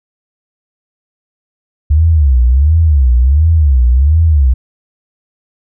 sine tone with vibrato, 70.6 Hz, C#2, 32 cents sharp, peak -5 dBFS, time 1.9-4.54 s, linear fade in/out 10 ms, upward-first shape sine, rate 1.4 Hz, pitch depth 270 cents each way, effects none

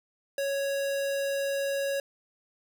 square tone, 554.4 Hz, C#5, in tune, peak -28 dBFS, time 0.38-2 s, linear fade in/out 2 ms, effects none

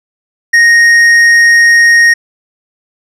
sine tone with tanh clipping, 1864.7 Hz, A#6, in tune, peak -4 dBFS, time 0.53-2.14 s, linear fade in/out 10 ms, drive 8 dB, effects none

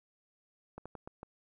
slowing click train, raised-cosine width 1 ms, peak -30 dBFS, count 5, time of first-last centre 0.78-1.231 s, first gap 76 ms, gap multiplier 1.27, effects 12-bit

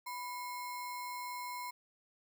sine tone with sample-and-hold, 987.8 Hz, B5, in tune, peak -39 dBFS, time 0.06-1.71 s, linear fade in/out 10 ms, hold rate 3150 Hz, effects none

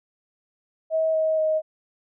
sine tone with pitch steps, 640 / 633.4 / 626.8 Hz, D#5 / D#5 / D#5, +49 / +31 / +13 cents, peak -19 dBFS, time 0.9-1.62 s, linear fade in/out 50 ms, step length 240 ms, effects none

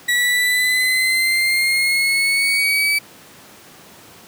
35% pulse exponential sweep, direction up, 1937 to 2300 Hz, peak -13 dBFS, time 0.08-2.99 s, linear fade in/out 10 ms, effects pink hiss -43 dBFS RMS until 4.27 s + high-pass 150 Hz 12 dB/octave

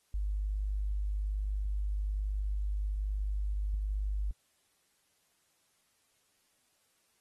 sine tone, 50.6 Hz, G#1, 44 cents flat, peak -30 dBFS, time 0.14-4.31 s, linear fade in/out 0 ms, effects white hiss -73 dBFS RMS until 7.2 s + AAC 32 kbps

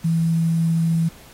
sine tone with quantisation, 164.81 Hz, E3, in tune, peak -16 dBFS, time 0.04-1.09 s, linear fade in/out 10 ms, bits 7, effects pink hiss -47 dBFS RMS until 1.33 s + AAC 48 kbps

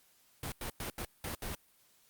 pink noise bursts at uneven times, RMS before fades -39 dBFS, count 6, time 0.43-0.52 / 0.61-0.7 / 0.8-0.9 / 0.98-1.05 / 1.24-1.35 / 1.42-1.55 s, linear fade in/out 2 ms, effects white hiss -67 dBFS RMS until 2.09 s + Opus 48 kbps

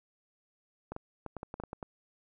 clicks, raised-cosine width 1 ms, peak -25 dBFS, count 10, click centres 0.92 / 0.964 / 1.263 / 1.367 / 1.431 / 1.541 / 1.6 / 1.637 / 1.731 / 1.828 s, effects none

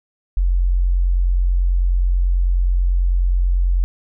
sine tone, 44.62 Hz, F1, 38 cents sharp, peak -13 dBFS, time 0.37-3.84 s, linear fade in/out 0 ms, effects none

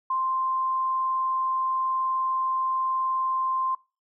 sine tone, 1046.5 Hz, C6, in tune, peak -23 dBFS, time 0.1-3.75 s, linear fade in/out 5 ms, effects noise-tail reverb RT60 0.3 s tail -23 dB re dry

